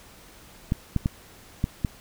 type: clicks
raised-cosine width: 5 ms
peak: -10 dBFS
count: 5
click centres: 0.721 / 0.963 / 1.059 / 1.641 / 1.848 s
effects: pink hiss -50 dBFS RMS until 2 s